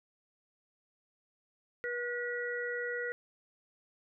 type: harmonic tone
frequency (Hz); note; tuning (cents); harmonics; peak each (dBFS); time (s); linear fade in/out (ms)
483.3; B4; -38; 1 / 3 / 4; -37 / -39 / -38; 1.84-3.12; 0
effects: none